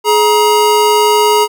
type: tone pair together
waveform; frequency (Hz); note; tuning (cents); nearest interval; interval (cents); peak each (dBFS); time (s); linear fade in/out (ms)
square; 421.8 / 947; G#4 / A#5; +27 / +27; octave + major second; 1400; -11; 0.04-1.48; 50
effects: none